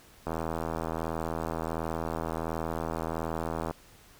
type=click train; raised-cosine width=1 ms; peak=-18 dBFS; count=281; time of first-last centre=0.27-3.71 s; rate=81.4 Hz; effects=pink hiss -56 dBFS RMS until 4.19 s